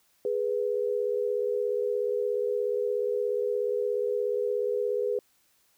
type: tone pair together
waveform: sine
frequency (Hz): 415.3 / 492.2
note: G#4 / B4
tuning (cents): 0 / -6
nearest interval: minor third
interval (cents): 294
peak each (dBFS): -28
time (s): 0.25-5.19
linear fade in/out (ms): 2
effects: white hiss -67 dBFS RMS until 5.77 s